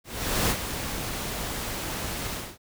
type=noise with ADSR envelope; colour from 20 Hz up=pink; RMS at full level=-23 dBFS; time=0.04-2.58 s; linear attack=450 ms; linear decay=69 ms; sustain=-9 dB; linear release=250 ms; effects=none